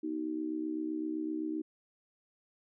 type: tone with amplitude modulation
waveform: sine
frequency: 312.6 Hz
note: D#4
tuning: 8 cents sharp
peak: -29 dBFS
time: 0.03-1.62 s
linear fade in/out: 10 ms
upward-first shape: sine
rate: 67.8 Hz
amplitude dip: 80%
effects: none